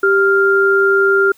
sine tone pair together, 392 / 1396.9 Hz, G4 / F6, 0 / 0 cents, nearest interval octave + minor seventh, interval 2200 cents, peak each -12 dBFS, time 0.03-1.32 s, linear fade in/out 5 ms, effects white hiss -51 dBFS RMS until 1.37 s

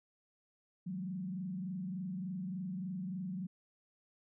sine tone with frequency modulation, 185 Hz, F#3, in tune, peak -37 dBFS, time 0.86-3.47 s, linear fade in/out 10 ms, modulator 23.4 Hz, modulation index 0.76, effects none

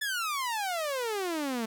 sawtooth exponential sweep, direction down, 1760 to 217.2 Hz, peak -26 dBFS, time 0.01-1.66 s, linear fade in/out 10 ms, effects none

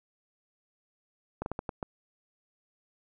slowing click train, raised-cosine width 1 ms, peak -19 dBFS, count 6, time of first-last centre 1.42-1.828 s, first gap 41 ms, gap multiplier 1.35, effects none

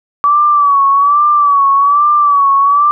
sine tone with vibrato, 1146 Hz, D6, 43 cents flat, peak -6 dBFS, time 0.24-2.91 s, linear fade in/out 0 ms, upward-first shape sine, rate 1.2 Hz, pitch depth 65 cents each way, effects none

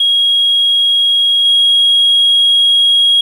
sine tone with level steps, 3290 Hz, G#7, 17 cents flat, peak -7 / -5 dBFS, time 0-3.21 s, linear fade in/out 5 ms, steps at 1.45 s, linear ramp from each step 5 ms, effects tanh soft clip ceiling -4 dBFS + 7-bit

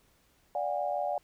sine tone cluster, 585 / 723 / 809 Hz, D5 / F#5 / G#5, -7 / -40 / -46 cents, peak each -33 / -32 / -35 dBFS, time 0.55-1.18 s, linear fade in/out 2 ms, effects pink hiss -67 dBFS RMS until 1.23 s

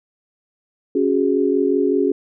sine chord, C# suspended fourth, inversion none, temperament equal, 277.2 / 370 / 415.3 Hz, C#4 / F#4 / G#4, 0 / 0 / 0 cents, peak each -19 dBFS, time 0.95-2.12 s, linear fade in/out 5 ms, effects none

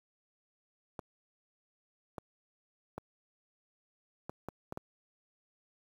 clicks, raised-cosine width 1 ms, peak -25 dBFS, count 7, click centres 0.992 / 2.182 / 2.98 / 4.295 / 4.486 / 4.724 / 4.774 s, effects high-pass 60 Hz 12 dB/octave + 9-bit

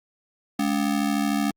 square ring-modulated tone, 246.9 Hz, B3, in tune, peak -19 dBFS, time 0.59-1.51 s, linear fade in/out 5 ms, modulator 36.7 Hz, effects Opus 48 kbps

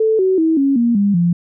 sine tone with pitch steps, 440 / 376.5 / 322.1 / 275.6 / 235.8 / 201.7 / 172.61 Hz, A4 / F#4 / E4 / C#4 / A#3 / G3 / F3, 0 / +30 / -40 / -10 / +20 / +50 / -20 cents, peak -11 dBFS, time 0-1.33 s, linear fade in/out 5 ms, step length 190 ms, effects none

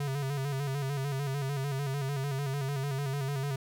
square tone with vibrato, 138.59 Hz, C#3, in tune, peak -31 dBFS, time 0-3.56 s, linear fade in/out 5 ms, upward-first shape square, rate 6.7 Hz, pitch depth 58 cents each way, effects none

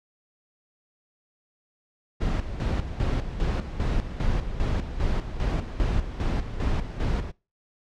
brown noise with tremolo, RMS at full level -24 dBFS, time 2.2-7.32 s, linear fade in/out 20 ms, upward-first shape square, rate 2.5 Hz, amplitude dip 65%, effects noise-tail reverb RT60 0.3 s tail -23 dB re dry + low-pass 5000 Hz 12 dB/octave

